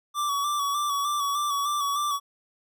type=tone with vibrato; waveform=square; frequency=1153 Hz; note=D6; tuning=32 cents flat; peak=-25 dBFS; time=0.14-2.2 s; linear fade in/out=50 ms; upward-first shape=square; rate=3.3 Hz; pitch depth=35 cents each way; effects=none